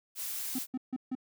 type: noise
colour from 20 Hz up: blue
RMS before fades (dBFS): -37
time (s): 0.15-0.67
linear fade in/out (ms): 50
type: tone bursts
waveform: triangle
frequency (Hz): 256.8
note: C4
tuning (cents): -32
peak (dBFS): -29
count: 4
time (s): 0.55-1.152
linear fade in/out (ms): 5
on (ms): 38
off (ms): 150
effects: none